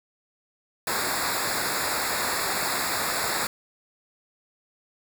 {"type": "noise with comb filter", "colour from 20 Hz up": "pink", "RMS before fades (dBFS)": -27, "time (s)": [0.87, 3.47], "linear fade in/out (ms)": 2, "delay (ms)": 0.33, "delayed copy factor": -1, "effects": []}